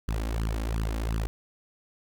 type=tone with flanger; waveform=sawtooth; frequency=55 Hz; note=A1; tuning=in tune; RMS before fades=-29 dBFS; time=0.08-1.27 s; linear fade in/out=0 ms; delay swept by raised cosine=0.64 to 3.74 ms; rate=2.8 Hz; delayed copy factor=+0.95; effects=none